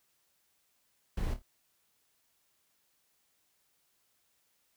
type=noise with echo; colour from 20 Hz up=brown; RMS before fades=-32 dBFS; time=1.17-1.34 s; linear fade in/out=5 ms; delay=27 ms; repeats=3; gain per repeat=-9 dB; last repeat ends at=1.421 s; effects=white hiss -74 dBFS RMS until 4.76 s